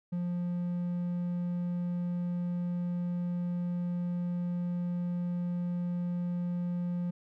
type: tone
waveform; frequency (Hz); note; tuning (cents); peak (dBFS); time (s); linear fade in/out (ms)
triangle; 175.8; F3; +12; -28; 0.12-7.11; 10
effects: none